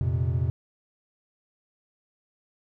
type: chord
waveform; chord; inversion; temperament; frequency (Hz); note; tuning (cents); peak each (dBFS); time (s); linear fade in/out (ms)
triangle; F suspended fourth; none; equal; 87.31 / 116.54 / 130.81; F2 / Bb2 / C3; 0 / 0 / 0; -25 / -26 / -25; 0.01-0.5; 0
effects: none